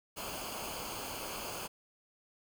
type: noise with comb filter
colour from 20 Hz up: pink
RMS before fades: -41 dBFS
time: 0.16-1.68 s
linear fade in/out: 20 ms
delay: 0.53 ms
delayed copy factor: -0.7
effects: none